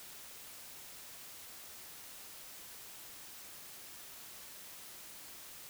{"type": "silence", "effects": ["white hiss -51 dBFS RMS until 5.69 s"]}